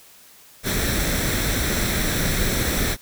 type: noise with comb filter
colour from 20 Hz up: pink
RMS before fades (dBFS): -22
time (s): 0.63-2.97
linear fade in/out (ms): 50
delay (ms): 0.52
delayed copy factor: +0.55
effects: white hiss -49 dBFS RMS until 3.01 s